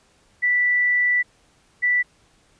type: tone pair in turn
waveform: sine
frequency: 1969 / 1969 Hz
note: B6 / B6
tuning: -6 / -6 cents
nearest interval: unison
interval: 0 cents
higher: neither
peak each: -16 dBFS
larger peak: neither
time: 0.42-1.23 / 1.82-2.03 s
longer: first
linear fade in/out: 20 ms
effects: pink hiss -59 dBFS RMS until 2.59 s + resampled to 22050 Hz